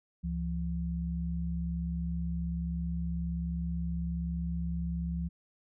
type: tone pair together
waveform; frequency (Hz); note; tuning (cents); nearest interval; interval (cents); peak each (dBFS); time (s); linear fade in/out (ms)
sine; 69.3 / 170.54; C#2 / F3; 0 / -41; octave + major third; 1559; -34 / -33; 0.23-5.29; 20
effects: none